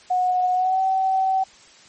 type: tone with pitch glide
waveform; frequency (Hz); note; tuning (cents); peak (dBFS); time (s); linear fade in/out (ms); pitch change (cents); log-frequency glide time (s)
sine; 731 to 762.9; F#5 to G5; -21 to -47; -17; 0.1-1.44; 10; +74; 0.54-0.81
effects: white hiss -49 dBFS RMS until 1.88 s + MP3 32 kbps